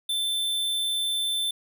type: tone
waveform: square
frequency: 3541 Hz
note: A7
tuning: 10 cents sharp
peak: -25 dBFS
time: 0.09-1.51 s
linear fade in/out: 5 ms
effects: none